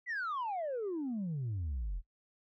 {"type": "exponential sweep", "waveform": "sine", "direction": "down", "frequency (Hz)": [2029, 38.89], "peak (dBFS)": -32, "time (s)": [0.06, 2.02], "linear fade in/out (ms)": 50, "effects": ["noise-tail reverb RT60 0.1 s tail -21 dB re dry", "tanh soft clip ceiling -32 dBFS"]}